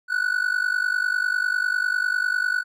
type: tone with amplitude modulation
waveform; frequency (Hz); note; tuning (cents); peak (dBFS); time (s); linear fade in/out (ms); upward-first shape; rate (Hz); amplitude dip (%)
triangle; 1480; F#6; 0; -15; 0.08-2.64; 50; sine; 50; 85
effects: none